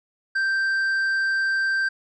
triangle tone with tanh clipping, 1568 Hz, G6, in tune, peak -21 dBFS, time 0.35-1.89 s, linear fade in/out 10 ms, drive 9 dB, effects none

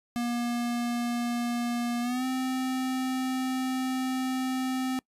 square tone with pitch glide, 238.8 to 258.9 Hz, A#3 to C4, +42 to -18 cents, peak -28 dBFS, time 0.16-4.99 s, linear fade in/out 0 ms, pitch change +140 cents, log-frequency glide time 2.01-2.25 s, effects noise-tail reverb RT60 0.1 s tail -25 dB re dry + resampled to 32000 Hz

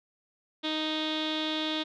sawtooth tone with low-pass filter, 311.1 Hz, D#4, in tune, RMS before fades -31 dBFS, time 0.63-1.84 s, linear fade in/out 20 ms, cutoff 3600 Hz, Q 9.4, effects none

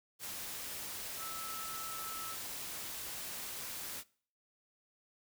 sine tone in noise, 1311 Hz, E6, 10 cents flat, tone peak -44 dBFS, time 1.17-2.37 s, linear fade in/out 50 ms, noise white, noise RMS -43 dBFS, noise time 0.19-4.04 s, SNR -4 dB, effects noise-tail reverb RT60 0.5 s tail -22 dB re dry

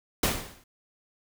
pink noise with exponential decay, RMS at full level -21 dBFS, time 0.23-0.64 s, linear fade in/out 5 ms, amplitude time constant 89 ms, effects none

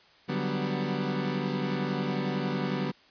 30% pulse chord, G major seventh, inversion second, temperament equal, 146.83 / 185 / 196 / 246.9 Hz, D3 / F#3 / G3 / B3, 0 / 0 / 0 / 0 cents, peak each -31 dBFS, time 0.28-2.92 s, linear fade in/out 20 ms, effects white hiss -58 dBFS RMS until 3.1 s + resampled to 11025 Hz

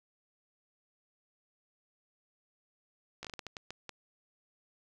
slowing click train, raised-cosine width 0.2 ms, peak -24 dBFS, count 10, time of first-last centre 3.23-3.893 s, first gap 16 ms, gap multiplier 1.36, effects none

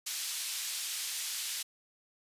pink band-pass noise, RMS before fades -37 dBFS, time 0.06-1.63 s, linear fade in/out 10 ms, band 3500 to 13000 Hz, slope 12 dB/octave, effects resampled to 32000 Hz

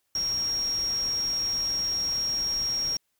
sine tone in noise, 5588 Hz, F8, in tune, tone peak -25 dBFS, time 0.15-2.97 s, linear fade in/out 2 ms, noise pink, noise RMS -42 dBFS, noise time 0.15-2.97 s, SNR +14 dB, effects white hiss -75 dBFS RMS until 3.19 s

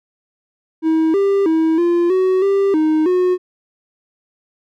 triangle tone with pitch steps, 320.1 / 396.2 / 321.5 / 345.6 / 373.8 / 394.6 / 311.7 / 363.8 Hz, D#4 / G4 / E4 / F4 / F#4 / G4 / D#4 / F#4, +49 / +18 / -43 / -18 / +18 / +11 / +3 / -29 cents, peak -10 dBFS, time 0.82-3.38 s, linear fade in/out 50 ms, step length 320 ms, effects none

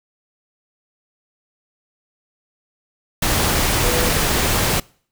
sine tone in noise, 492.2 Hz, B4, 6 cents flat, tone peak -24 dBFS, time 3.83-4.09 s, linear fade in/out 5 ms, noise pink, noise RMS -18 dBFS, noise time 3.22-4.8 s, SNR -9 dB, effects noise-tail reverb RT60 0.5 s tail -25 dB re dry

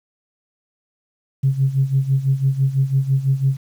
sine tone with tremolo, 135.2 Hz, C#3, 43 cents flat, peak -11 dBFS, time 1.43-3.57 s, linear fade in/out 10 ms, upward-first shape sine, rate 6 Hz, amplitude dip 80%, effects tanh soft clip ceiling -7 dBFS + 8-bit

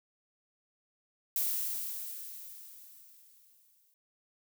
violet noise with exponential decay, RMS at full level -30 dBFS, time 1.36-3.94 s, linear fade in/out 1 ms, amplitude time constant 560 ms, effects none

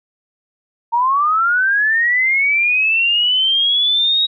sine linear sweep, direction up, 915 to 3813 Hz, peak -12 dBFS, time 0.92-4.27 s, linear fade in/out 20 ms, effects none

